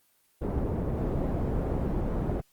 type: low-pass noise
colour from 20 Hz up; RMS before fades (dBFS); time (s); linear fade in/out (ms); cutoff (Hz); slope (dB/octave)
pink; -29; 0.41-2.41; 10; 540; 12
effects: white hiss -67 dBFS RMS until 2.52 s + Opus 24 kbps